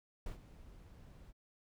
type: noise with ADSR envelope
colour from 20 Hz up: brown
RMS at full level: -41 dBFS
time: 0.26-1.33 s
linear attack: 3 ms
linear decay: 110 ms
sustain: -15 dB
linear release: 35 ms
effects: none